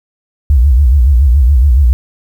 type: tone with vibrato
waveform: sine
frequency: 65.7 Hz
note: C2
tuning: 8 cents sharp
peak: -4 dBFS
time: 0.5-1.93 s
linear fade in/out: 0 ms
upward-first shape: sine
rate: 7.1 Hz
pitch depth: 210 cents each way
effects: 7-bit